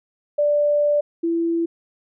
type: tone pair in turn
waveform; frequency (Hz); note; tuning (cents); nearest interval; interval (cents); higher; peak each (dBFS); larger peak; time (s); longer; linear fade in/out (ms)
sine; 587.3 / 334.6; D5 / E4; 0 / +26; minor seventh; 974; first; -15 / -18; first; 0.38-1.01 / 1.23-1.66; first; 10
effects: none